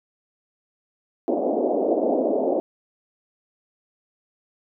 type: band-pass noise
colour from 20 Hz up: white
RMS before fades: -22 dBFS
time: 1.28-2.6 s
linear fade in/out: 0 ms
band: 240 to 680 Hz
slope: 48 dB/octave
effects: none